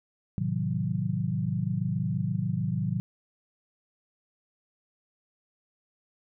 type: chord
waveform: sine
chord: A diminished seventh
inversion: none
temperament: equal with one note detuned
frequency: 110 / 130.81 / 158.65 / 185 Hz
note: A2 / C3 / Eb3 / Gb3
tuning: 0 / 0 / +34 / 0 cents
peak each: -32 / -32 / -31 / -31 dBFS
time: 0.38-3 s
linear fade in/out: 0 ms
effects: none